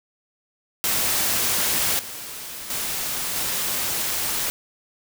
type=noise with level steps; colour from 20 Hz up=white; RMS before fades=-22 / -35 / -27 / -25 dBFS; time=0.84-4.5 s; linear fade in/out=0 ms; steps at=1.99 / 2.7 / 3.36 s; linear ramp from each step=2 ms; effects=none